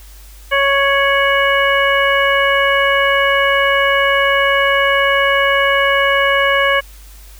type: harmonic tone with a mistuned harmonic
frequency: 555 Hz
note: C#5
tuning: 2 cents sharp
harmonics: 1 / 2 / 3 / 4 / 5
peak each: -16 / -17 / -16 / -18 / -21 dBFS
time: 0.51-6.81 s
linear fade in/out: 20 ms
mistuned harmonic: 5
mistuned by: +88 cents
effects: added 50 Hz sine -36 dBFS peak until 7.39 s + white hiss -44 dBFS RMS until 7.39 s

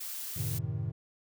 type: noise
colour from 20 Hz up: blue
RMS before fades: -39 dBFS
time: 0-0.59 s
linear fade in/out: 10 ms
type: chord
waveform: triangle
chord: F# diminished seventh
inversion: none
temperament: equal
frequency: 92.5 / 110 / 130.81 / 155.56 Hz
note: F#2 / A2 / C3 / Eb3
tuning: 0 / 0 / 0 / 0 cents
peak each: -37 / -33 / -36 / -36 dBFS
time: 0.36-0.92 s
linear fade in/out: 10 ms
effects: none

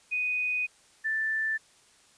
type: tone pair in turn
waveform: sine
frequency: 2489 / 1766.1 Hz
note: D#7 / A6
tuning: 0 / +6 cents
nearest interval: tritone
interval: 594 cents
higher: first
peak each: -26 dBFS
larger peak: neither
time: 0.11-0.67 / 1.04-1.58 s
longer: first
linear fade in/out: 20 ms
effects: white hiss -60 dBFS RMS until 2.17 s + resampled to 22050 Hz

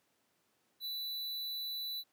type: tone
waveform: square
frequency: 3970 Hz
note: B7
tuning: 8 cents sharp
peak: -38 dBFS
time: 0.8-2.04 s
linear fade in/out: 50 ms
effects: pink hiss -75 dBFS RMS until 2.12 s + high-pass 200 Hz 12 dB/octave

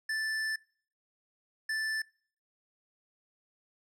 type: tone pair in turn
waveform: square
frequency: 1759 / 1759 Hz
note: A6 / A6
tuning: -1 / -1 cents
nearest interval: unison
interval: 0 cents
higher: neither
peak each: -31 / -31 dBFS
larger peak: neither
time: 0.09-0.56 / 1.69-2.02 s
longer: first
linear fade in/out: 5 ms
effects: noise-tail reverb RT60 0.5 s tail -24 dB re dry + low-pass 9000 Hz 12 dB/octave

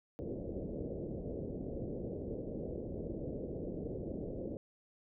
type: low-pass noise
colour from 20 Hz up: white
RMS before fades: -41 dBFS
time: 0.19-4.57 s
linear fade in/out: 0 ms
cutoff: 540 Hz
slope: 48 dB/octave
effects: none

